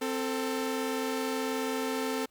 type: tone pair together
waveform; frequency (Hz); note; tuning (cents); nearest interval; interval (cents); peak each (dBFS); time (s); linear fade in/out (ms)
sawtooth; 261.6 / 444.6; C4 / A4; 0 / +18; major sixth; 918; -28; 0.01-2.26; 10
effects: pink hiss -68 dBFS RMS until 2.3 s + MP3 96 kbps